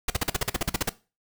pink noise bursts, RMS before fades -24 dBFS, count 13, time 0.08-0.894 s, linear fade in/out 5 ms, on 22 ms, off 44 ms, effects noise-tail reverb RT60 0.3 s tail -18 dB re dry

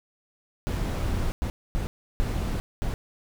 brown noise bursts at uneven times, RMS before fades -27 dBFS, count 5, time 0.67-1.32 / 1.42-1.5 / 1.75-1.87 / 2.2-2.6 / 2.82-2.94 s, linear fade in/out 0 ms, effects none

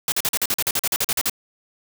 white noise bursts, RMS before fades -21 dBFS, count 15, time 0.08-1.297 s, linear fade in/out 2 ms, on 41 ms, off 43 ms, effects none

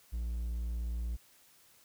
triangle tone, 58.27 Hz, A#1, in tune, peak -31 dBFS, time 0.12-1.17 s, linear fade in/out 20 ms, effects white hiss -63 dBFS RMS until 1.84 s

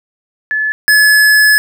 sine / square tone pair in turn, 1725 / 1710.1 Hz, A6 / A6, -35 / -50 cents, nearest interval unison, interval 15 cents, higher first, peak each -12 / -6 dBFS, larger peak second, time 0.51-0.72 / 0.88-1.58 s, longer second, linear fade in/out 0 ms, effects none

